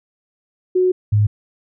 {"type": "tone pair in turn", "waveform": "sine", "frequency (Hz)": [367.5, 104.75], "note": ["F#4", "G#2"], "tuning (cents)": [-12, 15], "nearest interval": "octave + minor seventh", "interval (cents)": 2173, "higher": "first", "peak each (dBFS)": [-12, -11], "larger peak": "second", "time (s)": [[0.75, 0.92], [1.12, 1.27]], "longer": "first", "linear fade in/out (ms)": 10, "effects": []}